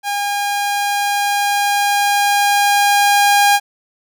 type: tone with level ramp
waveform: sawtooth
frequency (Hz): 812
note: G#5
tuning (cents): -39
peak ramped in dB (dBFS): -14 to -5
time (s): 0.03-3.6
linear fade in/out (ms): 50
effects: none